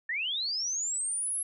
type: linear sweep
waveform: sine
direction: up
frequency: 1734 to 11175 Hz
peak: -29 dBFS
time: 0.09-1.43 s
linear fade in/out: 5 ms
effects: none